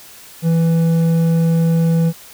sine tone with hard clipping, 165.2 Hz, E3, 4 cents sharp, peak -13 dBFS, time 0.42-2.13 s, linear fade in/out 50 ms, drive 6 dB, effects white hiss -40 dBFS RMS until 2.33 s

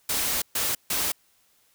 white noise bursts at uneven times, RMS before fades -26 dBFS, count 3, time 0.09-0.42 / 0.55-0.75 / 0.9-1.12 s, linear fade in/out 5 ms, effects white hiss -64 dBFS RMS until 1.74 s

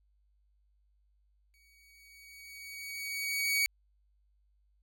sawtooth tone with exponential growth, 2253 Hz, C#7, 28 cents sharp, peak -22 dBFS, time 1.54-3.66 s, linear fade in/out 0 ms, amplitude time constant 460 ms, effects added 50 Hz sine -67 dBFS peak until 4.82 s

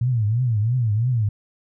sine tone with vibrato, 115.2 Hz, A#2, 20 cents flat, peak -17 dBFS, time 0.01-1.29 s, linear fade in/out 5 ms, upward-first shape triangle, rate 3 Hz, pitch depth 220 cents each way, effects none

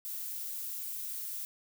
violet noise, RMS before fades -39 dBFS, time 0.05-1.45 s, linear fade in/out 0 ms, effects none

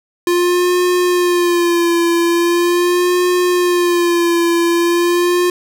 square tone with vibrato, 349.2 Hz, F4, in tune, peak -12 dBFS, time 0.27-5.5 s, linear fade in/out 2 ms, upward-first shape sine, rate 0.41 Hz, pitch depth 46 cents each way, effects none

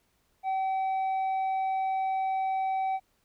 sine tone with tanh clipping, 765 Hz, G5, 42 cents flat, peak -27 dBFS, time 0.43-3 s, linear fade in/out 50 ms, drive 4 dB, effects pink hiss -71 dBFS RMS until 3.24 s

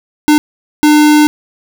square tone bursts at uneven times, 300 Hz, D4, 37 cents sharp, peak -5 dBFS, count 2, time 0.28-0.38 / 0.83-1.27 s, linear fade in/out 0 ms, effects none

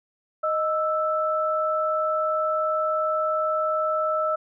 sine tone pair together, 622.3 / 1318.6 Hz, D#5 / E6, 0 / 0 cents, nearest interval octave + minor second, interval 1300 cents, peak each -24 dBFS, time 0.43-4.36 s, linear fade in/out 10 ms, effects none

